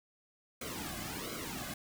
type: noise with flanger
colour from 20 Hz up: pink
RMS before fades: -41 dBFS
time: 0.61-1.74 s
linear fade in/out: 5 ms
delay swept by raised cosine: 1.1 to 2.2 ms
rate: 1.4 Hz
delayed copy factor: -0.85
effects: none